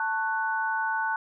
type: tone cluster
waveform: sine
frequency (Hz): 887 / 1102 / 1488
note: A5 / C#6 / F#6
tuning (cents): +14 / -11 / +9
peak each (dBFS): -28 / -36 / -28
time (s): 0-1.16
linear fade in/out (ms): 2
effects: none